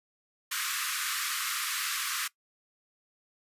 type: high-pass noise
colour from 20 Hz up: pink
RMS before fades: -32 dBFS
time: 0.51-2.28 s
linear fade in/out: 10 ms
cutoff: 1100 Hz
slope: 96 dB/octave
effects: noise-tail reverb RT60 0.1 s tail -20 dB re dry + resampled to 32000 Hz